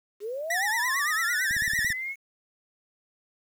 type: linear sweep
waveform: sine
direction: up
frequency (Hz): 390 to 2217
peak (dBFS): -30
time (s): 0.2-2.16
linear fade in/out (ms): 50
type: tone with vibrato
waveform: 45% pulse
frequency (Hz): 1846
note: A#6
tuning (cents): -17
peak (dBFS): -25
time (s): 0.5-1.93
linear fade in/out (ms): 5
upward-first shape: triangle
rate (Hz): 8.9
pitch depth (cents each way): 160
type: click train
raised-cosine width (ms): 5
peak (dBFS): -29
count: 8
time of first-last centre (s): 1.51-1.903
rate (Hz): 17.8
effects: 9-bit